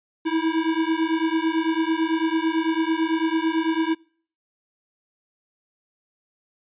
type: beating tone pair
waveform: square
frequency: 319.2 / 328.2 Hz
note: D#4 / E4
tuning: +44 / -8 cents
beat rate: 9 Hz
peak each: -24 dBFS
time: 0.25-3.95 s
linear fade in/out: 20 ms
effects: noise-tail reverb RT60 0.5 s tail -25 dB re dry + resampled to 8000 Hz